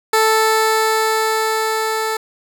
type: tone with level ramp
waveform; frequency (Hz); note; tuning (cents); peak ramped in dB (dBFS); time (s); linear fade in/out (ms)
15% pulse; 440; A4; 0; -5 to -12; 0.13-2.17; 5
effects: none